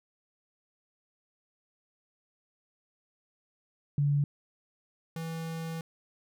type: tone pair in turn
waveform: sine / square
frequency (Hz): 143.7 / 163.56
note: D3 / E3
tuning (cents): -37 / -13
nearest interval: major second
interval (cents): 224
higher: second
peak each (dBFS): -23 / -35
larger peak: first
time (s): 3.98-4.24 / 5.16-5.81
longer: second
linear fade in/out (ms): 2
effects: none